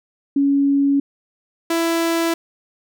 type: tone pair in turn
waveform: sine / sawtooth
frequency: 279.7 / 332.6 Hz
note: C#4 / E4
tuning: +16 / +16 cents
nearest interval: minor third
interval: 300 cents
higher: second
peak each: -13 dBFS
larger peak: neither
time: 0.36-1 / 1.7-2.34 s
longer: neither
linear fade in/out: 5 ms
effects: none